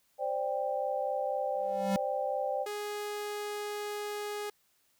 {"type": "chord", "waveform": "sine", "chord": "C suspended second", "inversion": "none", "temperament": "equal with one note detuned", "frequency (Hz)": [523.3, 587.3, 789.9], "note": ["C5", "D5", "G5"], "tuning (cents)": [0, 0, 13], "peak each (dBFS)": -34, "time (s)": [0.18, 2.67], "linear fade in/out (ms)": 50}
{"type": "tone with exponential growth", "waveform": "square", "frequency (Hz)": 196, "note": "G3", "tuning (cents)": 0, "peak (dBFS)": -26, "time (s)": [1.55, 1.96], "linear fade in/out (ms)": 0, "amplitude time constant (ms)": 87}
{"type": "tone", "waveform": "sawtooth", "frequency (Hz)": 415.3, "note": "G#4", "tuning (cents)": 0, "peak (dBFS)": -31, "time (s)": [2.66, 4.5], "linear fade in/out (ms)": 5}
{"effects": ["white hiss -71 dBFS RMS until 4.99 s"]}